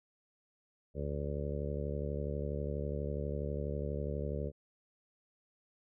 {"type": "harmonic tone", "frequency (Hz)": 72.2, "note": "D2", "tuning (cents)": -29, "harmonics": [1, 2, 3, 4, 5, 6, 7, 8], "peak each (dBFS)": [-38, -40, -44, -52, -46, -43, -44, -45], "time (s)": [0.94, 4.52], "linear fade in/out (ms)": 50, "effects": []}